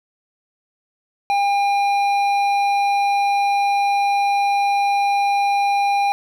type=tone with hard clipping; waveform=triangle; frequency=804 Hz; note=G5; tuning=44 cents sharp; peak=-17 dBFS; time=1.3-6.12 s; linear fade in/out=0 ms; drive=13 dB; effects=none